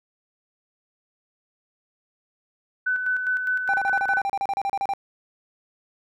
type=tone with tremolo; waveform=sine; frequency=1504 Hz; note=F#6; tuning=28 cents sharp; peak=-20 dBFS; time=2.86-4.22 s; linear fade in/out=10 ms; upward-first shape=square; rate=4.9 Hz; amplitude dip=45%
type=tone bursts; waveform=triangle; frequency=792 Hz; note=G5; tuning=18 cents sharp; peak=-20 dBFS; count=16; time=3.69-4.936 s; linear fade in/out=0 ms; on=46 ms; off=34 ms
effects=none